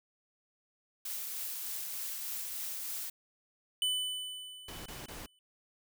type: noise with tremolo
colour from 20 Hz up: blue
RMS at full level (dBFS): -38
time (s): 1.05-3.1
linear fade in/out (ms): 5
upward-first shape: triangle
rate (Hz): 3.3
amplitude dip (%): 25
type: tone with exponential decay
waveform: square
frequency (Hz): 3000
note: F#7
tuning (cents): +23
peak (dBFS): -28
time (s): 3.82-5.39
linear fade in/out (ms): 1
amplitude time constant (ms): 340
type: noise bursts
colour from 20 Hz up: pink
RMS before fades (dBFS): -45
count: 3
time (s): 4.68-5.262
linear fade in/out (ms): 5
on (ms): 180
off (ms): 21
effects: none